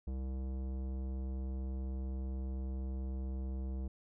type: tone with tanh clipping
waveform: sine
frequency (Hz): 65.41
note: C2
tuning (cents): 0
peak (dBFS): -38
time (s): 0.07-3.88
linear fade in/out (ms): 5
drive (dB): 16
effects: none